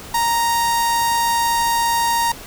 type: tone with notch filter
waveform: sawtooth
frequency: 932.3 Hz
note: A#5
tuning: in tune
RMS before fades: -18 dBFS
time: 0.14-2.32 s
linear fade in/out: 5 ms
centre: 2400 Hz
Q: 1.3
effects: pink hiss -36 dBFS RMS until 2.46 s

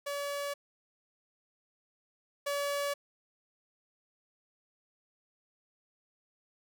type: tone pair in turn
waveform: sawtooth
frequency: 570 / 570 Hz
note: C#5 / C#5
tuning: +48 / +48 cents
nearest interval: unison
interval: 0 cents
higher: neither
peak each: -30 / -27 dBFS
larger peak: second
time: 0.06-0.54 / 2.46-2.94 s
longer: neither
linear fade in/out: 10 ms
effects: none

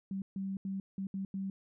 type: tone bursts at uneven times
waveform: sine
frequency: 193.6 Hz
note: G3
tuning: 21 cents flat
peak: -34 dBFS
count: 6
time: 0.11-0.22 / 0.36-0.57 / 0.65-0.8 / 0.98-1.07 / 1.14-1.25 / 1.34-1.5 s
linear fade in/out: 2 ms
effects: none

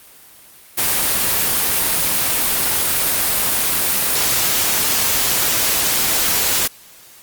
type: noise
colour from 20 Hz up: white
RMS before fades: -17 dBFS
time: 0.77-6.68 s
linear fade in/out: 20 ms
effects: white hiss -44 dBFS RMS until 7.22 s + Opus 32 kbps

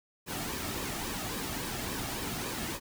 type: noise with flanger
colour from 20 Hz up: pink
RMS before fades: -36 dBFS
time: 0.26-2.8 s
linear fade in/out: 50 ms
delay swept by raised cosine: 1.4 to 2.04 ms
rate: 3.6 Hz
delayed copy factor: -0.5
effects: none

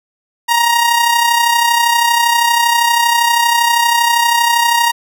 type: tone with amplitude modulation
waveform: sawtooth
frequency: 940 Hz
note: A#5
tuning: 14 cents sharp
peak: -4 dBFS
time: 0.48-4.92 s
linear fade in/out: 20 ms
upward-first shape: sine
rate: 32.6 Hz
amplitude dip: 50%
effects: none

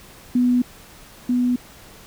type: tone pair in turn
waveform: sine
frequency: 246.9 / 246.9 Hz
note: B3 / B3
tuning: 0 / 0 cents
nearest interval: unison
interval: 0 cents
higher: neither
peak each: -14 / -16 dBFS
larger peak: first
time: 0.35-0.62 / 1.29-1.56 s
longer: neither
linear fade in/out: 5 ms
effects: pink hiss -45 dBFS RMS until 2.06 s

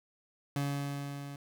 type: tone with level ramp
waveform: 30% pulse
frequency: 141.5 Hz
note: C#3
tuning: 36 cents sharp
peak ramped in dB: -27 to -39 dBFS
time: 0.56-1.36 s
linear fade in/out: 2 ms
effects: none

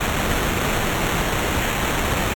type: noise with sample-and-hold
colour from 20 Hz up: pink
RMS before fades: -21 dBFS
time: 0-2.34 s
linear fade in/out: 10 ms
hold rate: 4900 Hz
effects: MP3 96 kbps

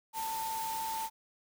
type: tone in noise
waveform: sine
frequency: 893 Hz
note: A5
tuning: 25 cents sharp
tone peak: -34 dBFS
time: 0.13-1.1 s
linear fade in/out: 50 ms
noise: white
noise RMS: -42 dBFS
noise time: 0.13-1.1 s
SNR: +5 dB
effects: none

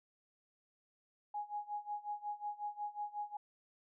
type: tone with tremolo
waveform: sine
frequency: 830.6 Hz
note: G#5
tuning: in tune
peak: -36 dBFS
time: 1.34-3.37 s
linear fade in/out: 5 ms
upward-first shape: sine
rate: 5.5 Hz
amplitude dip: 90%
effects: none

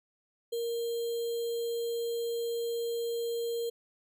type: tone with sample-and-hold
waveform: sine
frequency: 466.2 Hz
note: A#4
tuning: in tune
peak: -30 dBFS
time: 0.52-3.7 s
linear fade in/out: 10 ms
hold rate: 3675 Hz
effects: none

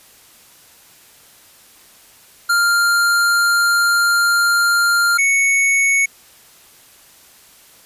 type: tone pair in turn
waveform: square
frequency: 1396.9 / 2217 Hz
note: F6 / C#7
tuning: 0 / 0 cents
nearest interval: minor sixth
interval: 800 cents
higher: second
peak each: -13 dBFS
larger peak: neither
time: 2.49-5.18 / 5.18-6.06 s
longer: first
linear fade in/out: 10 ms
effects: white hiss -47 dBFS RMS until 7.85 s + resampled to 32000 Hz

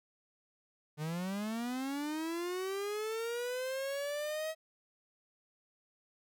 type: linear sweep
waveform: 45% pulse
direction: up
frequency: 147 to 641 Hz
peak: -35 dBFS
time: 0.97-4.55 s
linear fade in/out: 50 ms
effects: none

